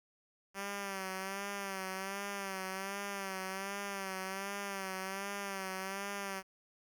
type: tone with vibrato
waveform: 5% pulse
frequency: 194.7 Hz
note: G3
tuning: 12 cents flat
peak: -27 dBFS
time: 0.54-6.43 s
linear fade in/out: 50 ms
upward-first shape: sine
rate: 1.3 Hz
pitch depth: 57 cents each way
effects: 11-bit